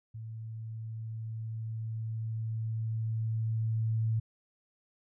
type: tone with level ramp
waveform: sine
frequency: 111.6 Hz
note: A2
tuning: 25 cents sharp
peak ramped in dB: -39 to -26 dBFS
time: 0.14-4.2 s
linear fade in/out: 10 ms
effects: none